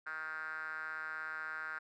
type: tone with band-pass filter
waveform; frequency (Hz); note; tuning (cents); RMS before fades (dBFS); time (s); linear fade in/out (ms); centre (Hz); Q
5% pulse; 157.1; D#3; +17; -42; 0.06-1.79; 10; 1500; 8
effects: none